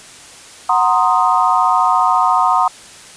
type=chord; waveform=sine; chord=C half-diminished seventh; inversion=second; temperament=equal; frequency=740 / 932.3 / 1046.5 / 1244.5 Hz; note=Gb5 / Bb5 / C6 / Eb6; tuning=0 / 0 / 0 / 0 cents; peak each=-16 dBFS; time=0.69-2.68 s; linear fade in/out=5 ms; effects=white hiss -38 dBFS RMS until 3.16 s + resampled to 22050 Hz